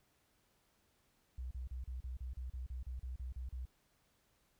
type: tone bursts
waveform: sine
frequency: 62.9 Hz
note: B1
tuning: 32 cents sharp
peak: -40 dBFS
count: 14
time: 1.38-3.655 s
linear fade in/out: 5 ms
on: 130 ms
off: 35 ms
effects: pink hiss -75 dBFS RMS until 4.59 s